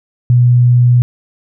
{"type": "tone", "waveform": "sine", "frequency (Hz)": 122.5, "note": "B2", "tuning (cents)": -14, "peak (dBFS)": -5, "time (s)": [0.3, 1.02], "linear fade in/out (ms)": 0, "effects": []}